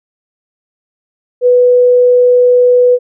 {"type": "tone", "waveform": "sine", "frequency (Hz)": 493.9, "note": "B4", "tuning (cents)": 0, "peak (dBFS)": -4, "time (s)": [1.41, 2.99], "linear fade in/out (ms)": 50, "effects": []}